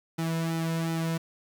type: tone with flanger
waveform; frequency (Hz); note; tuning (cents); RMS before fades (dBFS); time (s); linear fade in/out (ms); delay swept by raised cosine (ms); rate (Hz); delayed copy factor
sawtooth; 164.1; E3; -8; -29; 0.18-1.18; 10; 1.8 to 2.58; 2.7; -0.7
effects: 10-bit